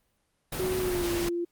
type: noise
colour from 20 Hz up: pink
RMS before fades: -33 dBFS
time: 0.52-1.29 s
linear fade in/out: 5 ms
type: tone with pitch glide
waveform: sine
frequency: 370 to 345.2 Hz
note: F#4 to F4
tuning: 0 to -20 cents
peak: -27 dBFS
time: 0.59-1.45 s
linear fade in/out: 10 ms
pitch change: -120 cents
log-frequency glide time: 0.81-1.08 s
effects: pink hiss -73 dBFS RMS until 1.51 s + Opus 32 kbps